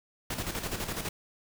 pink noise with tremolo, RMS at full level -33 dBFS, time 0.3-1.09 s, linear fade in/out 5 ms, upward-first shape square, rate 12 Hz, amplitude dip 55%, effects none

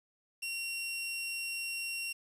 sawtooth tone, 2744 Hz, F7, 31 cents flat, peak -32 dBFS, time 0.42-2.13 s, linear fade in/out 10 ms, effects resampled to 32000 Hz + 10-bit

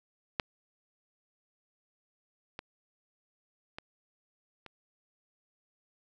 clicks, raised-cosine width 0.3 ms, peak -12 / -23 / -24 / -30 dBFS, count 4, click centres 0.398 / 2.591 / 3.785 / 4.663 s, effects none

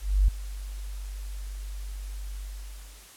sine tone with ADSR envelope, 48.89 Hz, G1, 4 cents flat, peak -15 dBFS, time 0-3.11 s, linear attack 280 ms, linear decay 7 ms, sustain -18 dB, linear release 710 ms, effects white hiss -50 dBFS RMS until 3.16 s + low-pass 12000 Hz 12 dB/octave

